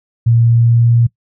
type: tone with pitch glide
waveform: sine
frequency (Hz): 116.54 to 117.83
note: A#2 to A#2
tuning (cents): 0 to +19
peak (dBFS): -7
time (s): 0.26-1.07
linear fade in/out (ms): 10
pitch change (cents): +19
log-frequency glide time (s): 0.38-0.92
effects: noise-tail reverb RT60 0.1 s tail -21 dB re dry